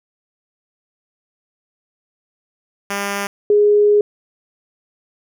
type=tone pair in turn; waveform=5% pulse / sine; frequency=200.6 / 414.9 Hz; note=G3 / G#4; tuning=+40 / -2 cents; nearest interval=octave + minor second; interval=1258 cents; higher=second; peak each=-9 dBFS; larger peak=neither; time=2.9-3.27 / 3.5-4.01 s; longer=second; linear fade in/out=2 ms; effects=none